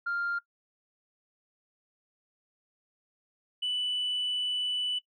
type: tone pair in turn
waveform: sine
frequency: 1396.9 / 2978 Hz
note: F6 / F#7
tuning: 0 / +11 cents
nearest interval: octave + minor second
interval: 1311 cents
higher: second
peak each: -27 dBFS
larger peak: neither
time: 0.06-0.39 / 3.62-4.99 s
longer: second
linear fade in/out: 10 ms
effects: noise-tail reverb RT60 0.1 s tail -20 dB re dry + tanh soft clip ceiling -25 dBFS